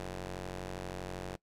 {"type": "ring-modulated tone", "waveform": "10% pulse", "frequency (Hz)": 92.5, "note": "F#2", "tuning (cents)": 0, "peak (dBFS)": -28, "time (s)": [0, 1.36], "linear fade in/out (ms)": 0, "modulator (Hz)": 252, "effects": ["noise-tail reverb RT60 0.1 s tail -21 dB re dry", "low-pass 11000 Hz 12 dB/octave"]}